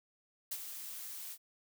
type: noise with ADSR envelope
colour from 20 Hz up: blue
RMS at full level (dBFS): -37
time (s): 0.51-1.38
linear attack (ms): 9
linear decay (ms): 51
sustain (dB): -8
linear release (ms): 60
effects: none